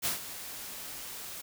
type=noise with ADSR envelope; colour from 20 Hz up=white; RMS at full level=-29 dBFS; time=0.02-1.42 s; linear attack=36 ms; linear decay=130 ms; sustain=-13 dB; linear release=17 ms; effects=none